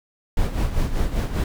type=noise with tremolo; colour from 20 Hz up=brown; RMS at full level=-19 dBFS; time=0.37-1.44 s; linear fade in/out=2 ms; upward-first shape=sine; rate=5.1 Hz; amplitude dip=65%; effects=none